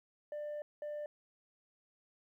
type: tone bursts at uneven times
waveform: sine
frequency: 594 Hz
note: D5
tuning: 20 cents sharp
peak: -36 dBFS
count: 2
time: 0.32-0.62 / 0.82-1.06 s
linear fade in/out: 2 ms
effects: tanh soft clip ceiling -38 dBFS + 13-bit